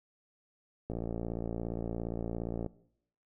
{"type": "click train", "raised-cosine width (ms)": 2, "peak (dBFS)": -23, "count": 102, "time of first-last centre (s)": [0.9, 2.663], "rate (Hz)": 57.3, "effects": ["noise-tail reverb RT60 0.7 s tail -19 dB re dry"]}